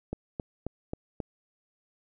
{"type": "click train", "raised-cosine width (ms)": 2, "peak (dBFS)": -19, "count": 5, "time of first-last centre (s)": [0.13, 1.202], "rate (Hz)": 3.73, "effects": []}